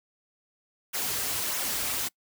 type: noise with flanger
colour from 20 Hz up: white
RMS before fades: -30 dBFS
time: 0.93-2.09 s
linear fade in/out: 20 ms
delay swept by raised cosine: 0.21 to 6.11 ms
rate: 1.6 Hz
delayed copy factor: -0.55
effects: noise-tail reverb RT60 0.1 s tail -25 dB re dry